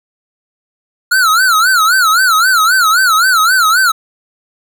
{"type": "tone with vibrato", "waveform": "square", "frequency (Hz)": 1396.9, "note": "F6", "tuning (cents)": 0, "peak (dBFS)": -8, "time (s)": [1.11, 3.92], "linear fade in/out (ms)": 10, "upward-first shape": "sine", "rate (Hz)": 3.8, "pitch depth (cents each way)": 180, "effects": []}